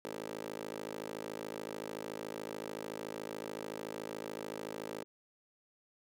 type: tone with high-pass filter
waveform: 15% pulse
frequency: 53.7 Hz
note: A1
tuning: 41 cents flat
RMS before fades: -43 dBFS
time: 0.05-5.04 s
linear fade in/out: 0 ms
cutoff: 370 Hz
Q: 3.7
effects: none

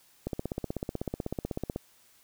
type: click train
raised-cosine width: 2 ms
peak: -18 dBFS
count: 25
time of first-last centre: 0.27-1.761 s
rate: 16.1 Hz
effects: white hiss -62 dBFS RMS until 2.23 s

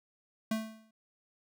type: tone with exponential decay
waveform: square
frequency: 220.3 Hz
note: A3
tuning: 2 cents sharp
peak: -28 dBFS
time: 0.51-0.91 s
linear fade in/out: 5 ms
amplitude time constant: 86 ms
effects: none

